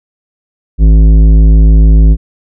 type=tone with tanh clipping; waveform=triangle; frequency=53.4 Hz; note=G#1; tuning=49 cents sharp; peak=-3 dBFS; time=0.78-2.17 s; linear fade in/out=50 ms; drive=16 dB; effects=none